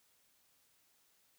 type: silence
effects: white hiss -72 dBFS RMS until 1.38 s